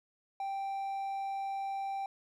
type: tone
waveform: triangle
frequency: 784 Hz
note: G5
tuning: in tune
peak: -32 dBFS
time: 0.4-2.06 s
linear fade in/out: 2 ms
effects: none